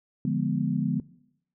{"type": "chord", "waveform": "sine", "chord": "D diminished seventh", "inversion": "none", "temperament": "equal", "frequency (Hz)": [146.83, 174.61, 207.7, 246.9], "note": ["D3", "F3", "Ab3", "Cb4"], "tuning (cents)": [0, 0, 0, 0], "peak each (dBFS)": -29, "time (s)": [0.25, 1], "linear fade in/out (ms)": 2, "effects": ["noise-tail reverb RT60 0.8 s tail -21 dB re dry"]}